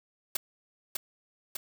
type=noise with echo; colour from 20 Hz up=white; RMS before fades=-29 dBFS; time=0.35-0.37 s; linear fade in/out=5 ms; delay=600 ms; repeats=2; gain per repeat=-3 dB; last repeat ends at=1.57 s; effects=none